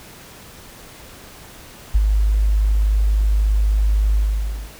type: tone with ADSR envelope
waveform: sine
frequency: 51.8 Hz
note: G#1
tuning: 4 cents flat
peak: -9 dBFS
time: 1.94-4.73 s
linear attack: 15 ms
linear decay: 36 ms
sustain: -4 dB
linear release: 580 ms
effects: pink hiss -41 dBFS RMS until 4.79 s